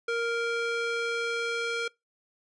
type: tone with band-pass filter sweep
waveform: square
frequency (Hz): 466.2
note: A#4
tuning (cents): 0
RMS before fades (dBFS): -30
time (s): 0.08-1.88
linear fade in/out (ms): 5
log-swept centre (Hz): 1400 to 2300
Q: 0.71
effects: noise-tail reverb RT60 0.2 s tail -24 dB re dry + resampled to 22050 Hz